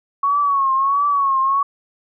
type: tone with vibrato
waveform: sine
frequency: 1109 Hz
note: C#6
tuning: in tune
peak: -14 dBFS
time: 0.23-1.63 s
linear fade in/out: 5 ms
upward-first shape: triangle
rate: 1.5 Hz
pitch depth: 84 cents each way
effects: none